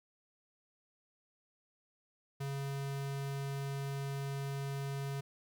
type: tone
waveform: square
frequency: 138.59 Hz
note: C#3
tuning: in tune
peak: -37 dBFS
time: 2.4-5.21 s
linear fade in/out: 10 ms
effects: 13-bit